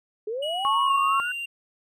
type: linear sweep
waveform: sine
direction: up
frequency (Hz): 410 to 1505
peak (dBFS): -27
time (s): 0.27-1.32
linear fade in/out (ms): 5
type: tone with pitch glide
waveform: triangle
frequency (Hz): 2914 to 2778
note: F#7 to F7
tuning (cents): -27 to -10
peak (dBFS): -28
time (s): 0.42-1.46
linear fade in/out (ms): 10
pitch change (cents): -83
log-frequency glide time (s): 0.86-0.93
type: tone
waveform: sine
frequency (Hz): 1100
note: C#6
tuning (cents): -14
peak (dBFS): -20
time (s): 0.65-1.2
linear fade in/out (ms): 0
effects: none